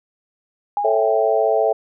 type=tone with exponential decay; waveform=sine; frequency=820 Hz; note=G#5; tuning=22 cents flat; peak=-16 dBFS; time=0.77-1.37 s; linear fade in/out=1 ms; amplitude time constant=130 ms
type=chord; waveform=sine; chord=A dominant seventh; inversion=none; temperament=equal; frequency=440 / 554.4 / 659.3 / 784 Hz; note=A4 / C#5 / E5 / G5; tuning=0 / 0 / 0 / 0 cents; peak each=-19 / -22 / -18 / -22 dBFS; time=0.84-1.73 s; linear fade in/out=10 ms
effects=none